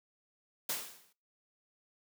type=noise with exponential decay; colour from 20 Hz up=white; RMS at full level=-32 dBFS; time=0.69-1.13 s; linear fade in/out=5 ms; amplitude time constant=94 ms; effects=noise-tail reverb RT60 0.4 s tail -24 dB re dry + high-pass 150 Hz 12 dB/octave